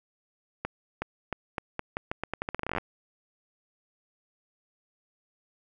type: accelerating click train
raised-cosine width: 0.5 ms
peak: -15 dBFS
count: 22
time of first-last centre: 0.65-2.783 s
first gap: 370 ms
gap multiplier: 0.83
effects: none